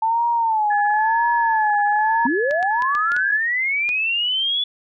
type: tone with vibrato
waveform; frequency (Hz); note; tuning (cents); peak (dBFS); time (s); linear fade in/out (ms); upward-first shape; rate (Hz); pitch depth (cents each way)
sine; 880; A5; 0; -16; 0.02-2.27; 5; sine; 0.97; 120
type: tone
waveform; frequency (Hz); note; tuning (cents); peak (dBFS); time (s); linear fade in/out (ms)
sine; 1708; G#6; +48; -22; 0.7-3.37; 10
type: linear sweep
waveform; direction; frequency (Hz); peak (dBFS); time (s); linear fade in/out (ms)
sine; up; 231.7 to 3448; -18; 2.25-4.64; 5
type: clicks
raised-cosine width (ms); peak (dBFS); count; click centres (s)
0.2; -16; 7; 2.51 / 2.628 / 2.822 / 2.951 / 3.119 / 3.165 / 3.891
effects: none